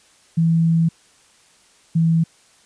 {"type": "tone pair in turn", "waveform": "sine", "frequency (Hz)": [164.81, 164.11], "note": ["E3", "E3"], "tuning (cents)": [0, -7], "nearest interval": "unison", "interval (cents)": 7, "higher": "first", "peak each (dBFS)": -13, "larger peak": "neither", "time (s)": [[0.37, 0.89], [1.95, 2.24]], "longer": "first", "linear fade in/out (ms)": 10, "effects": ["white hiss -54 dBFS RMS until 2.65 s", "resampled to 22050 Hz"]}